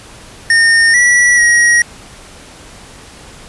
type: tone with pitch steps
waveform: square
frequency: 1830 / 1945 / 1896 Hz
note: A#6 / B6 / A#6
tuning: -32 / -27 / +29 cents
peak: -7 dBFS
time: 0.5-1.82 s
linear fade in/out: 2 ms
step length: 440 ms
effects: pink hiss -36 dBFS RMS until 3.48 s + resampled to 24000 Hz